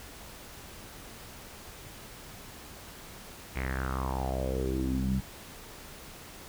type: tone with low-pass filter sweep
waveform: sawtooth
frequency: 65.41 Hz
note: C2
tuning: in tune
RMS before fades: -31 dBFS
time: 3.55-5.21 s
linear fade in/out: 20 ms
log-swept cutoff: 2300 to 170 Hz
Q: 5.7
effects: pink hiss -47 dBFS RMS until 6.48 s